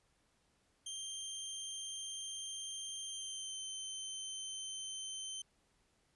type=tone with pitch glide; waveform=20% pulse; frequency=3164 to 3097 Hz; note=G7 to G7; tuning=+15 to -22 cents; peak=-36 dBFS; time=0.86-5.42 s; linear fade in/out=5 ms; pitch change=-37 cents; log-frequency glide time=3.04-3.61 s; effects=pink hiss -75 dBFS RMS until 6.15 s + resampled to 24000 Hz